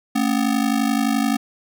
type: ring-modulated tone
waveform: square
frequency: 249.3 Hz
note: B3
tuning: 16 cents sharp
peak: -15 dBFS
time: 0.15-1.37 s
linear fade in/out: 10 ms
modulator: 25.8 Hz
effects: none